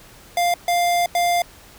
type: tone bursts at uneven times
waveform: square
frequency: 699 Hz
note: F5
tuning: 1 cent sharp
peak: -17 dBFS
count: 3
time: 0.37-0.54 / 0.68-1.06 / 1.15-1.42 s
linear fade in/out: 2 ms
effects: pink hiss -46 dBFS RMS until 1.78 s